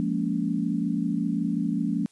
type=chord; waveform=sine; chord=Bb minor seventh; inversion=second; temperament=equal with one note detuned; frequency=174.61 / 207.7 / 233.1 / 282.8 Hz; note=F3 / Ab3 / Bb3 / Db4; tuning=0 / 0 / 0 / +35 cents; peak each=-29 dBFS; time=0-2.06 s; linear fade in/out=0 ms; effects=white hiss -62 dBFS RMS until 2.11 s + resampled to 24000 Hz